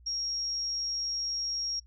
sine tone, 5588 Hz, F8, in tune, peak -30 dBFS, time 0.06-1.8 s, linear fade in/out 10 ms, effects noise-tail reverb RT60 0.1 s tail -26 dB re dry + added 60 Hz sine -53 dBFS peak until 1.86 s

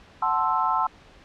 sine chord, F# half-diminished seventh, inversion none, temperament equal, 740 / 880 / 1046.5 / 1318.5 Hz, F#5 / A5 / C6 / E6, 0 / 0 / 0 / 0 cents, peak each -29 / -25 / -25 / -26 dBFS, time 0.22-0.87 s, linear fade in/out 5 ms, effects pink hiss -51 dBFS RMS until 1.24 s + low-pass 4000 Hz 12 dB/octave

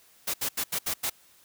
white noise bursts at uneven times, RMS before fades -29 dBFS, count 6, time 0.27-0.34 / 0.41-0.49 / 0.57-0.64 / 0.72-0.79 / 0.86-0.94 / 1.03-1.1 s, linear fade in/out 10 ms, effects white hiss -59 dBFS RMS until 1.44 s

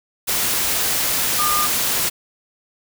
sine tone in noise, 1211 Hz, D#6, 47 cents flat, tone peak -19 dBFS, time 1.38-1.67 s, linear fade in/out 20 ms, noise white, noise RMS -20 dBFS, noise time 0.27-2.1 s, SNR -2 dB, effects none

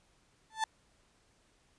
35% pulse tone with exponential growth, 880 Hz, A5, in tune, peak -24 dBFS, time 0.5-0.64 s, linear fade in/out 2 ms, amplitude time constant 30 ms, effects pink hiss -69 dBFS RMS until 1.78 s + resampled to 22050 Hz

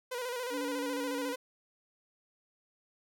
sawtooth tone with vibrato, 493.9 Hz, B4, in tune, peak -31 dBFS, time 0.11-1.36 s, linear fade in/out 10 ms, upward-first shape square, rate 14 Hz, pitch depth 53 cents each way
triangle tone with pitch glide, 285.5 to 282.1 Hz, D4 to C#4, -49 to +30 cents, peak -34 dBFS, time 0.5-1.35 s, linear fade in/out 50 ms, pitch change -21 cents, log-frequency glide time 0.62-1.12 s
effects none

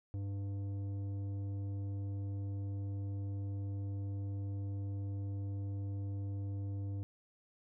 sine tone with tanh clipping, 99.3 Hz, G2, 23 cents sharp, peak -38 dBFS, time 0.14-7.03 s, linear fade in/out 0 ms, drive 10 dB, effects none

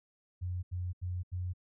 sine tone bursts, 90 Hz, F#2, 47 cents flat, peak -33 dBFS, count 4, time 0.41-1.536 s, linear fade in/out 20 ms, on 220 ms, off 82 ms, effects none

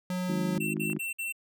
square tone, 181.9 Hz, F#3, 29 cents flat, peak -30 dBFS, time 0.1-0.58 s, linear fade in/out 2 ms
harmonic tone, 52.1 Hz, G#1, 6 cents sharp, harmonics 3 / 4 / 5 / 6 / 7, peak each -35 / -34 / -40 / -36 / -38 dBFS, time 0.28-0.99 s, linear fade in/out 20 ms
clicks, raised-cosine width 0.5 ms, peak -32 dBFS, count 5, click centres 0.553 / 0.768 / 0.9 / 0.931 / 0.965 s
square tone bursts, 2702 Hz, E7, 42 cents sharp, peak -32 dBFS, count 4, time 0.6-1.325 s, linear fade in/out 10 ms, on 140 ms, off 55 ms
effects none

